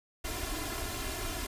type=noise with comb filter; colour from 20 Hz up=pink; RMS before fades=-36 dBFS; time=0.24-1.47 s; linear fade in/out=10 ms; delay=2.9 ms; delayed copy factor=+0.95; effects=resampled to 32000 Hz